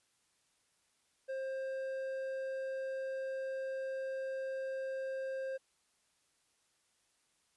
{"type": "tone with hard clipping", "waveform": "sine", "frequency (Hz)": 531, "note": "C5", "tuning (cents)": 25, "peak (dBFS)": -38, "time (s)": [1.28, 5.58], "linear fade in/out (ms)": 20, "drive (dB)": 6, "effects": ["white hiss -75 dBFS RMS until 7.56 s", "resampled to 24000 Hz"]}